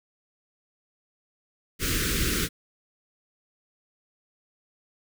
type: band-stop noise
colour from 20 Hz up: pink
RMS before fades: -26 dBFS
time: 1.79-2.49 s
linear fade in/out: 50 ms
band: 470 to 1300 Hz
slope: 48 dB/octave
effects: none